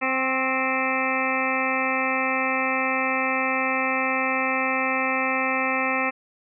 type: harmonic tone with a mistuned harmonic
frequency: 261.6 Hz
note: C4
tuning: in tune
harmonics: 1 / 2 / 3 / 4 / 5 / 7 / 8 / 9 / 10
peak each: -30 / -30 / -30 / -30 / -30 / -30 / -30 / -30 / -30 dBFS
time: 0.01-6.11 s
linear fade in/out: 20 ms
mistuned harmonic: 4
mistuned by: +25 cents
effects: none